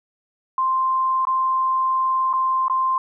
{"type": "tone with dropouts", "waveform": "sine", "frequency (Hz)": 1046.5, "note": "C6", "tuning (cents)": 0, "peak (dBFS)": -17, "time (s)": [0.58, 2.98], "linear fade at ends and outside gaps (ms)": 2, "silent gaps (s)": [[1.252, 1.27], [2.33, 2.336], [2.682, 2.698]], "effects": []}